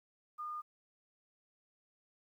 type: tone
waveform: sine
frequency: 1217 Hz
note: D#6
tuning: 39 cents flat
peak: -39 dBFS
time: 0.38-0.62 s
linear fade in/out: 20 ms
effects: 12-bit